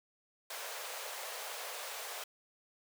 pink high-pass noise, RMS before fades -43 dBFS, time 0.5-2.24 s, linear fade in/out 5 ms, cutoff 470 Hz, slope 48 dB/octave, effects none

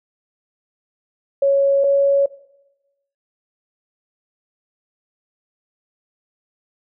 sine tone pair in turn, 554.4 / 557.6 Hz, C#5 / C#5, 0 / +10 cents, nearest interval unison, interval 10 cents, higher second, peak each -12 dBFS, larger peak neither, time 1.42-1.84 / 1.84-2.26 s, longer neither, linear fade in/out 5 ms, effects noise-tail reverb RT60 0.9 s tail -18 dB re dry

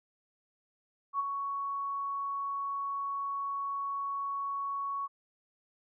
sine tone with ADSR envelope, 1114 Hz, C#6, 8 cents sharp, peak -26 dBFS, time 1.13-5.08 s, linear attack 63 ms, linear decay 24 ms, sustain -6 dB, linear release 31 ms, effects none

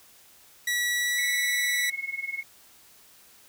sawtooth tone with pitch glide, 1940 to 1956.9 Hz, B6 to B6, -31 to -16 cents, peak -21 dBFS, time 0.67-1.9 s, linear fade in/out 5 ms, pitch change +15 cents, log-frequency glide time 0.89-1.31 s
sine tone with tremolo, 2179 Hz, C#7, 30 cents flat, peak -26 dBFS, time 1.18-2.43 s, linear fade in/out 5 ms, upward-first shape triangle, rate 20 Hz, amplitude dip 95%
effects white hiss -55 dBFS RMS until 3.48 s

